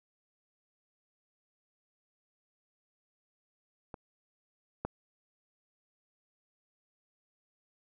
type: clicks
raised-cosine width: 1 ms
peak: -28 / -19 dBFS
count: 2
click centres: 3.942 / 4.85 s
effects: none